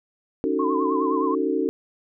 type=chord; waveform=sine; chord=D# half-diminished seventh; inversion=third; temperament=just; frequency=280 / 311.1 / 373.4 / 448 Hz; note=C#4 / D#4 / F#4 / A4; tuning=+18 / 0 / +16 / +31 cents; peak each=-26 dBFS; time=0.44-1.69 s; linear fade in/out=0 ms
type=tone with vibrato; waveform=sine; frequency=1048 Hz; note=C6; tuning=2 cents sharp; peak=-25 dBFS; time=0.59-1.35 s; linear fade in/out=5 ms; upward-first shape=sine; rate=9.6 Hz; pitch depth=87 cents each way
effects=none